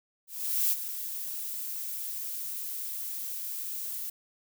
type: noise with ADSR envelope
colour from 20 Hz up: violet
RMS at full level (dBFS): -25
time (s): 0.27-4.1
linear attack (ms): 440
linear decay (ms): 42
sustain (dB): -11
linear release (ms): 5
effects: none